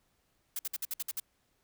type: noise bursts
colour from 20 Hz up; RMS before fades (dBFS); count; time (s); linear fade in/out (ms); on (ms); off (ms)
blue; -35; 8; 0.56-1.2; 5; 31; 56
effects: pink hiss -74 dBFS RMS until 1.63 s